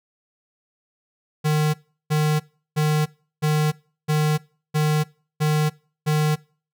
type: tone bursts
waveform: square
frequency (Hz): 152.5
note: D#3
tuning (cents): -34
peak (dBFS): -18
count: 8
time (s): 1.44-6.36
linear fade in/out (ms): 20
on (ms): 300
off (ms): 360
effects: noise-tail reverb RT60 0.4 s tail -23 dB re dry